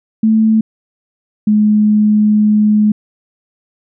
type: tone pair in turn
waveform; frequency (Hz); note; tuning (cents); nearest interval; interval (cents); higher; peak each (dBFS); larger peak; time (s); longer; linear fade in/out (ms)
sine; 220 / 211.5; A3 / G#3; 0 / +32; minor second; 68; first; -7; neither; 0.23-0.61 / 1.47-2.92; second; 5
effects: none